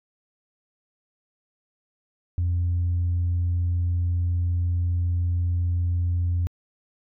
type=tone; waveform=sine; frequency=87.31 Hz; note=F2; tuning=in tune; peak=-19 dBFS; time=2.38-6.47 s; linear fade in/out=0 ms; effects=tanh soft clip ceiling -18 dBFS